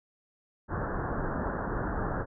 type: low-pass noise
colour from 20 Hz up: pink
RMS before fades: -32 dBFS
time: 0.68-2.26 s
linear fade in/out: 50 ms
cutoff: 1700 Hz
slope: 96 dB/octave
effects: none